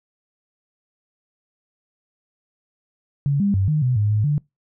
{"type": "tone with pitch steps", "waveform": "sine", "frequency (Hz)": [141.5, 200.8, 96.6, 152.5, 126, 104.3, 106.2, 147.1], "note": ["C#3", "G3", "G2", "D#3", "B2", "G#2", "G#2", "D3"], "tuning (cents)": [36, 42, -25, -34, 35, 8, 39, 3], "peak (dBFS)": -16, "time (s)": [3.26, 4.38], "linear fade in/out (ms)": 0, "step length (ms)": 140, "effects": ["noise-tail reverb RT60 0.2 s tail -25 dB re dry"]}